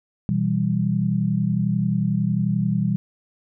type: chord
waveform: sine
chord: E minor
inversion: second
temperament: equal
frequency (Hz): 123.47 / 164.81 / 196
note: B2 / E3 / G3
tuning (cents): 0 / 0 / 0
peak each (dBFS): -24 / -23 / -22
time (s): 0.29-2.96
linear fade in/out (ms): 0
effects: none